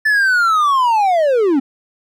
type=linear sweep; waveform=triangle; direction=down; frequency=1760 to 254.3 Hz; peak=-9 dBFS; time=0.05-1.6 s; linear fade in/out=10 ms; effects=none